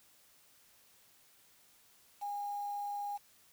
sine tone with quantisation, 816 Hz, G#5, 31 cents flat, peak -36 dBFS, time 2.21-3.18 s, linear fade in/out 20 ms, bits 9, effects white hiss -65 dBFS RMS until 3.52 s

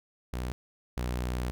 sawtooth tone pair in turn, 61.74 / 61.47 Hz, B1 / B1, 0 / -7 cents, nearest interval unison, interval 7 cents, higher first, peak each -28 / -26 dBFS, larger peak second, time 0.33-0.52 / 0.97-1.51 s, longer second, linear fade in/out 0 ms, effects none

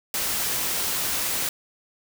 white noise, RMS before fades -26 dBFS, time 0.14-1.49 s, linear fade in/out 2 ms, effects none

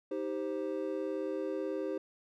triangle chord, C minor, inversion first, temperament just, 314 / 392.4 / 523.3 Hz, Eb4 / G4 / C5, +16 / +2 / 0 cents, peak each -36 / -35 / -36 dBFS, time 0.11-1.98 s, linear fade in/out 5 ms, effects none

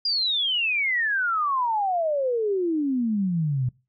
sine exponential sweep, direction down, 4900 to 121.3 Hz, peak -21 dBFS, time 0.05-3.69 s, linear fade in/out 5 ms, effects noise-tail reverb RT60 0.3 s tail -23 dB re dry

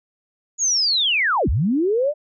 sine linear two-way sweep, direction down then up, 6840 to 49 to 617 Hz, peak -16 dBFS, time 0.58-2.14 s, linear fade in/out 50 ms, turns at 1.49 s, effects none

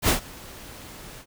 pink noise with ADSR envelope, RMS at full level -18 dBFS, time 0.02-1.26 s, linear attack 67 ms, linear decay 110 ms, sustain -24 dB, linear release 73 ms, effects none

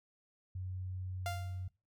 sine tone, 92.5 Hz, F#2, in tune, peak -38 dBFS, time 0.55-1.68 s, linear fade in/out 5 ms
sawtooth tone with exponential decay, 697 Hz, F5, 4 cents flat, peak -31 dBFS, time 1.26-1.69 s, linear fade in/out 1 ms, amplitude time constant 92 ms
effects noise-tail reverb RT60 0.3 s tail -22 dB re dry

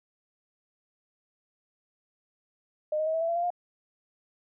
sine tone with pitch steps, 611 / 623.8 / 636.9 / 650.3 / 664 / 677.9 / 692.2 / 706.7 Hz, D#5 / D#5 / D#5 / E5 / E5 / E5 / F5 / F5, -32 / +4 / +40 / -24 / +12 / +48 / -16 / +20 cents, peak -25 dBFS, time 2.92-3.504 s, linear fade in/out 5 ms, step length 73 ms, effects none

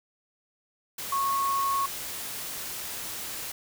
sine tone in noise, 1100 Hz, C#6, 14 cents flat, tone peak -24 dBFS, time 1.12-1.86 s, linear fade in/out 5 ms, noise white, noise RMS -36 dBFS, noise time 0.98-3.52 s, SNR +9 dB, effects none

